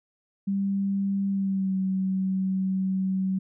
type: tone with pitch glide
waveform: sine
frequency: 197 to 189.63 Hz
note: G3 to F#3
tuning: +9 to +43 cents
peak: -23 dBFS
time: 0.47-3.39 s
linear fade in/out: 10 ms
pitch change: -66 cents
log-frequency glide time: 1.29-1.76 s
effects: none